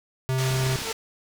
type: tone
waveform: square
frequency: 130.81 Hz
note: C3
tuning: in tune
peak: -23 dBFS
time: 0.29-0.76 s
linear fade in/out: 0 ms
type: low-pass noise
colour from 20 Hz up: white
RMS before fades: -33 dBFS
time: 0.38-0.93 s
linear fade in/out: 5 ms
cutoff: 6300 Hz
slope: 12 dB/octave
type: clicks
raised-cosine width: 3 ms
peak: -25 dBFS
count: 11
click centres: 0.511 / 0.542 / 0.572 / 0.603 / 0.634 / 0.665 / 0.695 / 0.725 / 0.757 / 0.788 / 0.819 s
type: tone with exponential growth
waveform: sawtooth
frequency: 448.6 Hz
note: A4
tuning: 34 cents sharp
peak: -22 dBFS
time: 0.71-0.92 s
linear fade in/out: 5 ms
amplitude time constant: 45 ms
effects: none

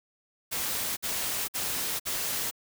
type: noise bursts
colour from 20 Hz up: white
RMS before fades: -31 dBFS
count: 4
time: 0.51-2.512 s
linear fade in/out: 20 ms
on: 460 ms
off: 54 ms
effects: none

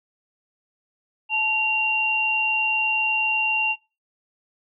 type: tone pair together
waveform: sine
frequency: 871.8 / 2764 Hz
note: A5 / F7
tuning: -16 / -19 cents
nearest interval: octave + minor sixth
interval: 1997 cents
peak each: -27 / -20 dBFS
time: 1.29-3.76 s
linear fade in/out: 50 ms
effects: noise-tail reverb RT60 0.3 s tail -22 dB re dry

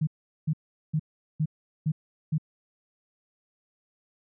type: tone bursts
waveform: sine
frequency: 154.9 Hz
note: D#3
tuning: 7 cents flat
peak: -22 dBFS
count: 6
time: 0.01-2.382 s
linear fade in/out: 10 ms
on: 62 ms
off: 400 ms
effects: none

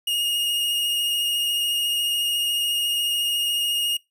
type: tone with vibrato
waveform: 45% pulse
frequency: 2857 Hz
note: F7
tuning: 39 cents sharp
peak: -21 dBFS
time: 0.07-3.97 s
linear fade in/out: 5 ms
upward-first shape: sine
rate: 14 Hz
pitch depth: 13 cents each way
effects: noise-tail reverb RT60 0.2 s tail -23 dB re dry

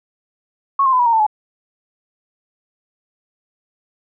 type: tone with pitch steps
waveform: sine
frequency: 1101 / 1054.9 / 1010.8 / 968.5 / 928 / 889.1 / 851.9 Hz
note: C#6 / C6 / B5 / B5 / A#5 / A5 / G#5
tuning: -12 / +14 / +40 / -34 / -8 / +18 / +44 cents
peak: -11 dBFS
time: 0.79-1.266 s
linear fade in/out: 5 ms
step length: 68 ms
effects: none

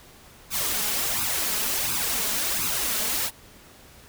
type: noise with flanger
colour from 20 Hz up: white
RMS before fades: -26 dBFS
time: 0.5-3.31 s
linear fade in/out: 50 ms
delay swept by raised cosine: 0.78 to 4.78 ms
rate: 1.4 Hz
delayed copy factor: +0.7
effects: pink hiss -50 dBFS RMS until 4.08 s

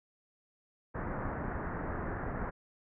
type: low-pass noise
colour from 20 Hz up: pink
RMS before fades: -37 dBFS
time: 0.94-2.51 s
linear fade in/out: 20 ms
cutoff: 1800 Hz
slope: 48 dB/octave
effects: none

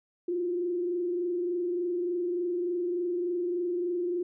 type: tone with frequency modulation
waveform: sine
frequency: 352.2 Hz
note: F4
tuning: 15 cents sharp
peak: -27 dBFS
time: 0.28-4.23 s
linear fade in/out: 5 ms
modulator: 23.4 Hz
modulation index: 0.49
effects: none

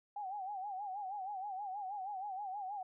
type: tone with vibrato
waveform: sine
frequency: 788 Hz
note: G5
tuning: 9 cents sharp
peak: -39 dBFS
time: 0.16-2.83 s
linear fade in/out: 5 ms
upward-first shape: sine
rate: 6.3 Hz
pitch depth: 110 cents each way
effects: none

